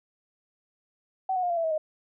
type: tone with pitch steps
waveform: sine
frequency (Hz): 759 / 734 / 709.8 / 686.4 / 663.8 / 641.9 / 620.8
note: F#5 / F#5 / F5 / F5 / E5 / E5 / D#5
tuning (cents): +44 / -14 / +28 / -30 / +12 / -46 / -4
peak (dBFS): -24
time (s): 1.29-1.78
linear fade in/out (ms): 5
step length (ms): 70
effects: none